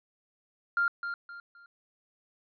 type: tone with echo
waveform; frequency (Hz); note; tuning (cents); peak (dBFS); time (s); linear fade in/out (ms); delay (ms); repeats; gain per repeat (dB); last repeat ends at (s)
triangle; 1396.9; F6; 0; -20; 0.77-0.88; 2; 260; 3; -10; 1.66
effects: tanh soft clip ceiling -21 dBFS + resampled to 11025 Hz